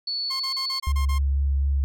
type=tone; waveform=sine; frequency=4436 Hz; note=C#8; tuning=in tune; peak=-25 dBFS; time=0.07-0.8 s; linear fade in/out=5 ms
type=tone bursts; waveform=sawtooth; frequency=1063 Hz; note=C6; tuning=27 cents sharp; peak=-28 dBFS; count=7; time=0.3-1.186 s; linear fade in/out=10 ms; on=100 ms; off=31 ms
type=tone with vibrato; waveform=sine; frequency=69.3 Hz; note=C#2; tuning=in tune; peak=-19 dBFS; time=0.87-1.84 s; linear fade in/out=0 ms; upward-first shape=sine; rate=4 Hz; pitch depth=14 cents each way
effects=none